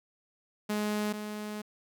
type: tone pair in turn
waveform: sawtooth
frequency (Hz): 210.1 / 210.8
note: G#3 / G#3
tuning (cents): +20 / +26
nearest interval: unison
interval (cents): 6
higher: second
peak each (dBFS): -25 / -32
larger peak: first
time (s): 0.69-1.13 / 1.13-1.62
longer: second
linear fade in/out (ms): 10
effects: 11-bit